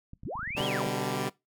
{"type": "clicks", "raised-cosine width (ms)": 5, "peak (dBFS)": -32, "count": 9, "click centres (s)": [0.134, 0.234, 0.355, 0.393, 0.43, 0.476, 0.506, 0.551, 0.607]}
{"type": "linear two-way sweep", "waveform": "sine", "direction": "up then down", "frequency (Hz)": [66.8, 3322, 104.3], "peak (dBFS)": -33, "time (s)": [0.25, 0.87], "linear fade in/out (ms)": 0, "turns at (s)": 0.65}
{"type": "chord", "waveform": "10% pulse", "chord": "G major", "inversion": "first", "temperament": "equal with one note detuned", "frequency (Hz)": [125.56, 146.83, 196], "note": ["B2", "D3", "G3"], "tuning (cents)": [29, 0, 0], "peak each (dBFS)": -25, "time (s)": [0.56, 1.3], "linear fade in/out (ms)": 20}
{"effects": ["noise-tail reverb RT60 0.2 s tail -21 dB re dry"]}